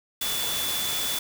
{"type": "tone in noise", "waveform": "sine", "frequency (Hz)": 3461, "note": "A7", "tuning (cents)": -29, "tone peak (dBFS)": -30, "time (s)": [0.21, 1.19], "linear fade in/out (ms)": 5, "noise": "white", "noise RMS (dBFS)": -29, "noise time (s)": [0.21, 1.19], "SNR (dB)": -4, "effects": []}